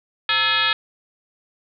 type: tone with frequency modulation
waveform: sine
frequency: 2518 Hz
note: D#7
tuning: 20 cents sharp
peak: -16 dBFS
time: 0.29-0.73 s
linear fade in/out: 2 ms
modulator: 400 Hz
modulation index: 3.4
effects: none